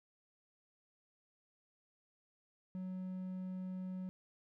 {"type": "tone", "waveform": "triangle", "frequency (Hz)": 185.4, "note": "F#3", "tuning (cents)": 4, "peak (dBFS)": -38, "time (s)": [2.75, 4.09], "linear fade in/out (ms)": 0, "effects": []}